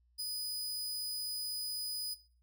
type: tone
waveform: sawtooth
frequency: 4978 Hz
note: D#8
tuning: in tune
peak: -33 dBFS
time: 0.18-2.15 s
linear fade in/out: 20 ms
effects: noise-tail reverb RT60 0.4 s tail -17 dB re dry + added 60 Hz sine -67 dBFS peak until 2.42 s